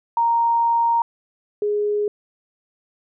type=tone pair in turn; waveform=sine; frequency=931 / 415.6 Hz; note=A#5 / G#4; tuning=-2 / +1 cents; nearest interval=octave + major second; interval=1397 cents; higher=first; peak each=-15 / -18 dBFS; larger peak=first; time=0.17-1.02 / 1.62-2.08 s; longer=first; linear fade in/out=2 ms; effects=none